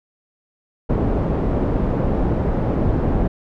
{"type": "low-pass noise", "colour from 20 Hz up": "pink", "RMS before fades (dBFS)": -19, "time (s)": [0.89, 3.28], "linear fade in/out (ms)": 10, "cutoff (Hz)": 580, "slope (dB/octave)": 12, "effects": []}